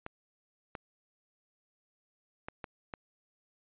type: clicks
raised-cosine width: 0.5 ms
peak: -24 dBFS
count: 5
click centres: 0.064 / 0.752 / 2.485 / 2.642 / 2.938 s
effects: resampled to 8000 Hz